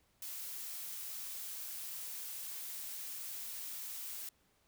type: noise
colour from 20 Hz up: blue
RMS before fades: -44 dBFS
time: 0.22-4.29 s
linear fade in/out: 2 ms
effects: pink hiss -73 dBFS RMS until 4.67 s